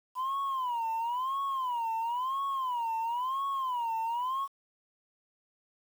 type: tone with vibrato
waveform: sine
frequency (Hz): 996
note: B5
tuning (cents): +14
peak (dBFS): -27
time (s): 0.15-4.48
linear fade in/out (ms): 50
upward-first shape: sine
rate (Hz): 0.98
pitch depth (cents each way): 180
effects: tanh soft clip ceiling -28 dBFS + 9-bit